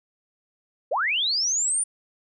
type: linear sweep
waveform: sine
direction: up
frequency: 440 to 9397 Hz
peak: -21 dBFS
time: 0.91-1.84 s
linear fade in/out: 10 ms
effects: none